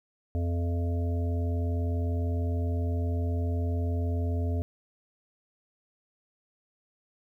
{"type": "harmonic tone with a mistuned harmonic", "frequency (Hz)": 86, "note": "F2", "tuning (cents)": -26, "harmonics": [1, 3, 5, 7, 8], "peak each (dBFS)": [-26, -36, -40, -43, -44], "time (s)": [0.35, 4.62], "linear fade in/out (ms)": 0, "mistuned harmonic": 8, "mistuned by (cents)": -16, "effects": ["11-bit"]}